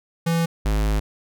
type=tone pair in turn; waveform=square; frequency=166.8 / 52.54 Hz; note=E3 / G#1; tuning=+21 / +21 cents; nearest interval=octave + minor sixth; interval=2000 cents; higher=first; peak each=-19 dBFS; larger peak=neither; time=0.26-0.46 / 0.65-1 s; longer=second; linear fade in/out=10 ms; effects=none